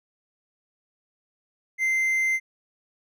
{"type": "tone", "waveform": "triangle", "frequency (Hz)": 2080, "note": "C7", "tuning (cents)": -11, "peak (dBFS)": -19, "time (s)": [1.78, 2.4], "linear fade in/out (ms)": 50, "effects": []}